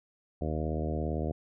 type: harmonic tone with a mistuned harmonic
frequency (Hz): 77.78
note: D#2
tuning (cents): 0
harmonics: 1 / 2 / 3 / 4 / 5 / 6 / 7 / 8 / 9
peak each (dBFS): -33 / -36 / -38 / -39 / -40 / -41 / -41 / -42 / -43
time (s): 0.41-1.32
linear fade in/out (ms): 5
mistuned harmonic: 1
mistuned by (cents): -23
effects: none